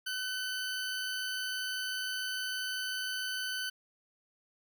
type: tone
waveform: 20% pulse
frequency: 1511 Hz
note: F#6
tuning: 36 cents sharp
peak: -29 dBFS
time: 0.06-3.7 s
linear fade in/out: 10 ms
effects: none

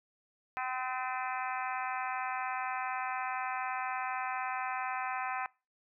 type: harmonic tone with a mistuned harmonic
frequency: 255.9 Hz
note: C4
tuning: 38 cents flat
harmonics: 3 / 4 / 5 / 6 / 7 / 8 / 9 / 10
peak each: -37 / -39 / -41 / -43 / -44 / -45 / -46 / -47 dBFS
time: 0.57-5.46 s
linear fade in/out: 0 ms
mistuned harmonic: 9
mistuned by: +51 cents
effects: noise-tail reverb RT60 0.3 s tail -24 dB re dry

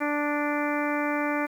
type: harmonic tone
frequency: 293.7 Hz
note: D4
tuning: in tune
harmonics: 1 / 2 / 3 / 4 / 5 / 6 / 7 / 8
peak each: -28 / -31 / -33 / -34 / -35 / -36 / -36 / -37 dBFS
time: 0-1.47 s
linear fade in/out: 20 ms
effects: 9-bit

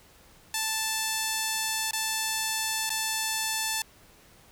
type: tone with dropouts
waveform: 5% pulse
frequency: 880 Hz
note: A5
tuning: in tune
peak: -15 dBFS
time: 0.54-3.82 s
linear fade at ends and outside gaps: 2 ms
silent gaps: 1.91-1.932 / 2.894-2.902 s
effects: pink hiss -56 dBFS RMS until 4.51 s

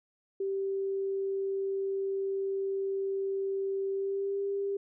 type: tone with pitch glide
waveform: sine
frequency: 389.9 to 397.6 Hz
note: G4 to G4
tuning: -9 to +25 cents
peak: -29 dBFS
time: 0.4-4.77 s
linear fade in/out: 5 ms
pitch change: +34 cents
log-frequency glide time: 3.92-4.41 s
effects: none

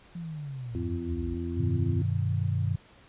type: linear sweep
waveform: sine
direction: down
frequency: 174.61 to 52.9 Hz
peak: -34 dBFS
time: 0.15-1.35 s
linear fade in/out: 5 ms
type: harmonic tone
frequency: 85.5 Hz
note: F2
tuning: 36 cents flat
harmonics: 1 / 2 / 3 / 4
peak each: -33 / -41 / -35 / -36 dBFS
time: 0.75-2.02 s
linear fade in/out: 0 ms
type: chord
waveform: sine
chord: G augmented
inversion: none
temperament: equal with one note detuned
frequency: 98 / 125.05 / 155.56 Hz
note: G2 / B2 / D#3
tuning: 0 / +22 / 0 cents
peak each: -27 / -30 / -32 dBFS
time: 1.57-2.76 s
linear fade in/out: 10 ms
effects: pink hiss -56 dBFS RMS until 3.08 s + resampled to 8000 Hz

